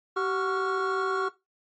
triangle tone cluster, 383.5 / 741 / 1109 / 1380 / 1443 Hz, G4 / F#5 / C#6 / F6 / F#6, -38 / +2 / 0 / -21 / -44 cents, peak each -26 / -35 / -28 / -29 / -34 dBFS, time 0.16-1.29 s, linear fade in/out 10 ms, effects noise-tail reverb RT60 0.2 s tail -17 dB re dry + MP3 32 kbps

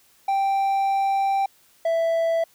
triangle tone pair in turn, 784 / 661.2 Hz, G5 / E5, 0 / +5 cents, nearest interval minor third, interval 295 cents, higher first, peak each -17 dBFS, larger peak neither, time 0.28-1.46 / 1.85-2.44 s, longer first, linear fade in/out 5 ms, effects white hiss -58 dBFS RMS until 2.54 s

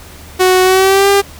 sawtooth tone with pitch glide, 370 to 398.9 Hz, F#4 to G4, 0 to +30 cents, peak -3 dBFS, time 0.39-1.22 s, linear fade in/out 20 ms, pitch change +130 cents, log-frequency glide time 0.63-1.09 s, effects added 78 Hz sine -36 dBFS peak until 1.39 s + pink hiss -36 dBFS RMS until 1.39 s

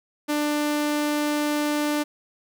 sawtooth tone, 296.5 Hz, D4, 17 cents sharp, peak -18 dBFS, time 0.28-2.04 s, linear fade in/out 20 ms, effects none

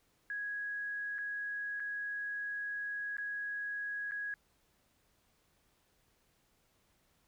sine tone with dropouts, 1661.2 Hz, G#6, in tune, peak -36 dBFS, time 0.3-4.34 s, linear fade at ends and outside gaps 1 ms, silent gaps 1.183-1.187 / 1.798-1.802 / 3.169-3.183 / 4.111-4.119 s, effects pink hiss -73 dBFS RMS until 7.27 s

